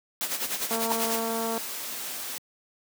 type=noise with tremolo; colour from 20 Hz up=white; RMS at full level=-28 dBFS; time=0.21-1.19 s; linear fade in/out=0 ms; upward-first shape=sine; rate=10 Hz; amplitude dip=65%
type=click train; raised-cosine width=1 ms; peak=-18 dBFS; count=198; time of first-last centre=0.71-1.578 s; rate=227 Hz
type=tone with exponential growth; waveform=sine; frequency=917 Hz; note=A#5; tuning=29 cents flat; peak=-18 dBFS; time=0.83-0.92 s; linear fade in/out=0 ms; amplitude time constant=19 ms
type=noise; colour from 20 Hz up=white; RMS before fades=-35 dBFS; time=0.98-2.38 s; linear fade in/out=0 ms
effects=high-pass 200 Hz 12 dB/octave